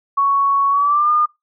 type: tone with pitch glide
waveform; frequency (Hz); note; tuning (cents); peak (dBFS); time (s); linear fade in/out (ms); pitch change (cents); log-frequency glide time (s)
sine; 1113 to 1213.7; C#6 to D#6; +7 to -43; -12; 0.17-1.26; 10; +150; 0.7-1.11
effects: noise-tail reverb RT60 0.2 s tail -23 dB re dry